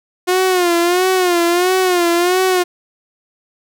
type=tone with vibrato; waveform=sawtooth; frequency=357.6 Hz; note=F4; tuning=41 cents sharp; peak=-8 dBFS; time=0.27-2.64 s; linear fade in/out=20 ms; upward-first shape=sine; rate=1.5 Hz; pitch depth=84 cents each way; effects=none